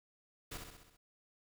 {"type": "noise with echo", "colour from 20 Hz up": "pink", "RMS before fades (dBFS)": -44, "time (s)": [0.51, 0.58], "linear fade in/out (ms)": 10, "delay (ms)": 65, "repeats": 6, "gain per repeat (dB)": -4, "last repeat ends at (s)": 0.97, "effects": []}